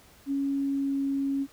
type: tone with pitch glide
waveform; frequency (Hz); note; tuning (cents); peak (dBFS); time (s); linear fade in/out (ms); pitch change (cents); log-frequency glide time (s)
sine; 277.2 to 275.4; C#4 to C#4; 0 to -11; -25; 0.26-1.47; 50; -11; 0.52-1.04
effects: pink hiss -56 dBFS RMS until 1.52 s